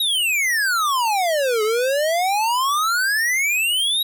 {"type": "exponential two-way sweep", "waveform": "square", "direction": "down then up", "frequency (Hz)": [3871, 419.4, 3871], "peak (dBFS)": -18, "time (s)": [0, 4.03], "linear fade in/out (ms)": 5, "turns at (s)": 1.63, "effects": []}